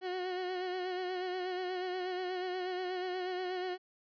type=tone with vibrato; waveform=30% pulse; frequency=365.9 Hz; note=F#4; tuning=19 cents flat; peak=-32 dBFS; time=0.01-3.78 s; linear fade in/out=50 ms; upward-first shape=sine; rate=8.3 Hz; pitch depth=37 cents each way; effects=resampled to 11025 Hz